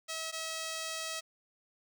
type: tone pair in turn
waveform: 5% pulse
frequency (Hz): 644 / 644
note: E5 / E5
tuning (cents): -41 / -41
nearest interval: unison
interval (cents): 0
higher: neither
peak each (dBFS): -25 / -25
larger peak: neither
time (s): 0.08-0.32 / 0.32-1.21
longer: second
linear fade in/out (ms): 20
effects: none